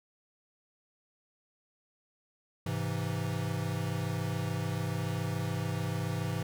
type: chord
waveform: square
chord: Ab augmented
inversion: none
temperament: equal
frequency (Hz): 103.83 / 130.81 / 164.81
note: Ab2 / C3 / E3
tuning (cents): 0 / 0 / 0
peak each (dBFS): -36 / -37 / -36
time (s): 2.66-6.43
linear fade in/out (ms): 5
effects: none